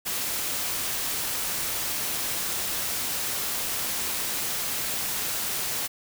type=noise; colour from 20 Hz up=white; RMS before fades=-29 dBFS; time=0.05-5.88 s; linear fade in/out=20 ms; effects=none